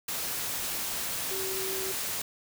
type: tone in noise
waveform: sine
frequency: 381.7 Hz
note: G4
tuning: 46 cents flat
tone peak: -35 dBFS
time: 1.31-1.92 s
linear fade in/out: 5 ms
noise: white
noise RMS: -33 dBFS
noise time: 0.08-2.22 s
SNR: -5 dB
effects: none